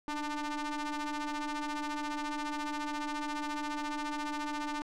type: ring-modulated tone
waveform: sawtooth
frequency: 299.6 Hz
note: D4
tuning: 35 cents sharp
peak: -27 dBFS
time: 0.08-4.82 s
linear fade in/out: 0 ms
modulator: 592 Hz
effects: low-pass 7000 Hz 12 dB/octave